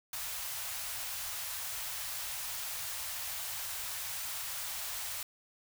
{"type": "band-stop noise", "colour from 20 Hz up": "white", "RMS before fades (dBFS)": -39, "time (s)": [0.13, 5.23], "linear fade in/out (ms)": 2, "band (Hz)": [120, 630], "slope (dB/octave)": 24, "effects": []}